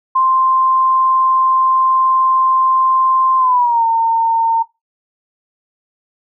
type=tone with pitch glide; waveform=sine; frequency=1046.5 to 911 Hz; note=C6 to A#5; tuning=0 to -40 cents; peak=-10 dBFS; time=0.15-4.63 s; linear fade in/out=10 ms; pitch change=-240 cents; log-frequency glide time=3.38-3.84 s; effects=noise-tail reverb RT60 0.2 s tail -20 dB re dry